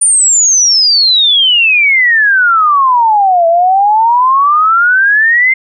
sine exponential two-way sweep, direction down then up, 9397 to 659.3 to 2109 Hz, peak -5 dBFS, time 0.01-5.54 s, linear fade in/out 10 ms, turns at 3.47 s, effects none

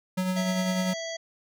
square tone with tremolo, 185 Hz, F#3, in tune, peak -24 dBFS, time 0.17-0.94 s, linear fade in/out 10 ms, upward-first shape triangle, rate 10 Hz, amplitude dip 45%
harmonic tone, 659.3 Hz, E5, in tune, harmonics 1 / 3 / 5 / 7 / 9 / 10, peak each -34 / -39 / -41 / -42 / -44 / -44 dBFS, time 0.36-1.17 s, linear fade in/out 10 ms
effects none

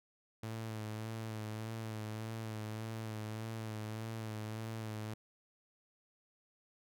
sawtooth tone with vibrato, 110 Hz, A2, in tune, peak -36 dBFS, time 0.43-5.14 s, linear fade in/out 5 ms, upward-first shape sine, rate 1.7 Hz, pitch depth 38 cents each way, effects none

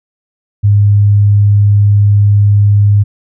sine tone, 102.4 Hz, G#2, 24 cents flat, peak -4 dBFS, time 0.63-3.04 s, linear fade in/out 20 ms, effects none

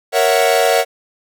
45% pulse chord, F# dominant seventh, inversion first, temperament equal, 466.2 / 554.4 / 659.3 / 740 Hz, A#4 / C#5 / E5 / F#5, 0 / 0 / 0 / 0 cents, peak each -17 dBFS, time 0.12-0.85 s, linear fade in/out 50 ms, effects none

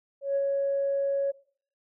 sine tone with ADSR envelope, 555 Hz, C#5, 2 cents sharp, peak -21 dBFS, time 0.21-1.32 s, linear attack 150 ms, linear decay 36 ms, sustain -2 dB, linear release 18 ms, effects noise-tail reverb RT60 0.5 s tail -20 dB re dry + tanh soft clip ceiling -19 dBFS

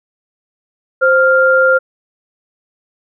sine tone pair together, 523.3 / 1397 Hz, C5 / F6, 0 / 0 cents, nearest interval octave + perfect fourth, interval 1700 cents, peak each -10 dBFS, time 1.01-1.79 s, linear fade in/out 20 ms, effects none

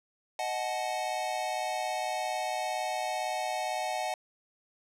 square chord, D# diminished, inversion none, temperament equal with one note detuned, 622.3 / 740 / 861.9 Hz, D#5 / F#5 / A5, 0 / 0 / -36 cents, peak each -37 / -34 / -37 dBFS, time 0.39-4.14 s, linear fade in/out 2 ms, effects low-pass 11000 Hz 12 dB/octave

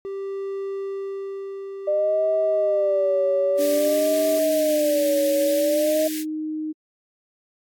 triangle tone with tremolo, 392 Hz, G4, in tune, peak -24 dBFS, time 0.05-4.39 s, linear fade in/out 0 ms, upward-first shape sine, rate 0.42 Hz, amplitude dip 45%
sine tone with vibrato, 597 Hz, D5, 28 cents sharp, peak -18 dBFS, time 1.87-6.08 s, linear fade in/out 10 ms, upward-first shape sine, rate 0.51 Hz, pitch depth 110 cents each way
white high-pass noise, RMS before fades -33 dBFS, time 3.57-6.25 s, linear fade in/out 50 ms, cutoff 1600 Hz, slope 96 dB/octave
sine tone with pitch glide, 293.2 to 310.1 Hz, D4 to D#4, -3 to -6 cents, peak -25 dBFS, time 3.58-6.73 s, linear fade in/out 20 ms, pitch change +97 cents, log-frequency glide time 3.72-5.64 s
effects AAC 64 kbps

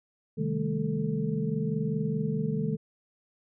sine tone cluster, 131.1 / 156.1 / 200.6 / 221.3 / 441 Hz, C3 / D#3 / G3 / A3 / A4, +4 / +6 / +40 / +10 / +4 cents, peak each -36 / -30 / -33 / -33 / -35 dBFS, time 0.37-2.77 s, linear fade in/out 20 ms, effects none

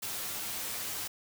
white noise with comb filter, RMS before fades -37 dBFS, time 0.02-1.08 s, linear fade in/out 10 ms, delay 9.5 ms, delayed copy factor +0.55, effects none

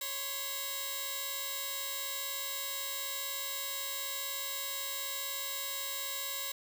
5% pulse tone cluster, 551 / 1024 / 3817 Hz, C#5 / C6 / A#7, -11 / -38 / +40 cents, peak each -30 dBFS, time 0.01-6.52 s, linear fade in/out 5 ms, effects none

